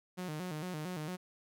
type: tone with vibrato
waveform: sawtooth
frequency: 166.9 Hz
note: E3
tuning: 22 cents sharp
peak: -34 dBFS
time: 0.17-1.17 s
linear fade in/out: 20 ms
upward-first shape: square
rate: 4.4 Hz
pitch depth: 150 cents each way
effects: none